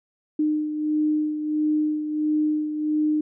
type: beating tone pair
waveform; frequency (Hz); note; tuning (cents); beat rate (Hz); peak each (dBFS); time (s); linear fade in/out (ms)
sine; 304.3 / 305.8; D#4 / D#4; -38 / -30; 1.5; -21 / -29; 0.39-3.21; 5
effects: none